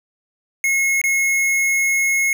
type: tone with dropouts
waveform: square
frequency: 2170 Hz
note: C#7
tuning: 37 cents flat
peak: -16 dBFS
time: 0.64-2.33 s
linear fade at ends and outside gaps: 1 ms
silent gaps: 1.015-1.039 s
effects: none